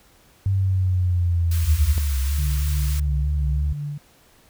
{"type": "linear sweep", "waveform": "sine", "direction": "down", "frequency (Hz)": [98, 77.5], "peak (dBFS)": -17, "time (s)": [0.46, 1.98], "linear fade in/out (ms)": 0}
{"type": "high-pass noise", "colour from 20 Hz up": "white", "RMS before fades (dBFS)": -35, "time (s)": [1.51, 3], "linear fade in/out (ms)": 5, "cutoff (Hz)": 980, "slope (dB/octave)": 48}
{"type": "tone with vibrato", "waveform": "sine", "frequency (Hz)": 69.3, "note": "C#2", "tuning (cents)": 0, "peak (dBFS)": -19, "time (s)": [1.64, 3.73], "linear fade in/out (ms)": 5, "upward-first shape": "sine", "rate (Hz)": 3.1, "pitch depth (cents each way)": 90}
{"type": "tone with tremolo", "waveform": "sine", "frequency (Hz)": 145.8, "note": "D3", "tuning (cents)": -12, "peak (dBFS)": -25, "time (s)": [2.38, 3.98], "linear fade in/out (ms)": 5, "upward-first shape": "sine", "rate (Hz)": 2.9, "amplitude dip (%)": 45}
{"effects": ["pink hiss -55 dBFS RMS until 4.49 s"]}